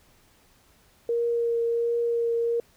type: tone with vibrato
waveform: sine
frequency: 467.9 Hz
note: A#4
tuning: 6 cents sharp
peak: -22 dBFS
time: 1.09-2.6 s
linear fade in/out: 2 ms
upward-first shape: triangle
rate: 1.4 Hz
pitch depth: 13 cents each way
effects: pink hiss -60 dBFS RMS until 2.76 s